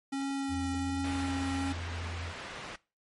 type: tone with vibrato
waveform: square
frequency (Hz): 273.2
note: C#4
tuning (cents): -25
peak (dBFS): -32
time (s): 0.12-1.73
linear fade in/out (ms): 10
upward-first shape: triangle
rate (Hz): 1.3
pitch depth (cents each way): 13
type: tone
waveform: triangle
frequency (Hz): 85.1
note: F2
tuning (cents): -44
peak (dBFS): -34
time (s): 0.48-2.34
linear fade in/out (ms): 50
type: low-pass noise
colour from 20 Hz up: white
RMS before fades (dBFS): -43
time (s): 1.04-2.76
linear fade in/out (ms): 5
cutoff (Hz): 2400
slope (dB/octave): 12
effects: noise-tail reverb RT60 0.3 s tail -21 dB re dry + MP3 48 kbps